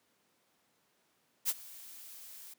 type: noise with ADSR envelope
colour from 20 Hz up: blue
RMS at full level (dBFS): -29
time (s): 1.45-2.54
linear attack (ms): 41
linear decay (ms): 39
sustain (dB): -21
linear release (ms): 8
effects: pink hiss -73 dBFS RMS until 2.58 s + high-pass 200 Hz 12 dB/octave